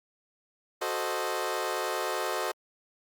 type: chord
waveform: 20% pulse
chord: F# diminished seventh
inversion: none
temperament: equal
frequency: 370 / 440 / 523.3 / 622.3 Hz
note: F#4 / A4 / C5 / Eb5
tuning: 0 / 0 / 0 / 0 cents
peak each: -30 dBFS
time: 0.81-2.52 s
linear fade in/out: 10 ms
effects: Opus 48 kbps